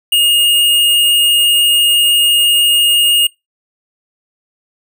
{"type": "tone", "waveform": "square", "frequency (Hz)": 2849, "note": "F7", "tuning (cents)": 34, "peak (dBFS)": -9, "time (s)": [0.12, 3.27], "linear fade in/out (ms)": 5, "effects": ["noise-tail reverb RT60 0.2 s tail -23 dB re dry"]}